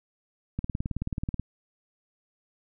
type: click train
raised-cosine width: 5 ms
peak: -17 dBFS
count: 16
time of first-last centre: 0.59-1.396 s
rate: 18.6 Hz
effects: none